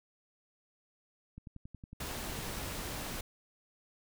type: click train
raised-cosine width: 5 ms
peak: -34 dBFS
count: 15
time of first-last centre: 1.38-2.664 s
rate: 10.9 Hz
type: noise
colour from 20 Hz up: pink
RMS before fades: -40 dBFS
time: 2-3.21 s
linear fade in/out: 5 ms
effects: none